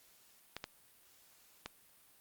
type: clicks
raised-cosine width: 0.2 ms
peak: -23 dBFS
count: 3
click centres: 0.566 / 0.641 / 1.66 s
effects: white hiss -65 dBFS RMS until 2.2 s + Opus 48 kbps